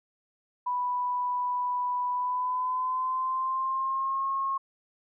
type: tone with pitch glide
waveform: sine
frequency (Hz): 987.8 to 1083.4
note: B5 to C#6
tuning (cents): 0 to -40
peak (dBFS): -26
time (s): 0.66-4.58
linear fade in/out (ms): 10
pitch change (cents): +160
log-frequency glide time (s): 2.12-4.27
effects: none